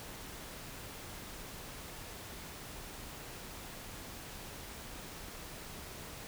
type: silence
effects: pink hiss -47 dBFS RMS until 6.27 s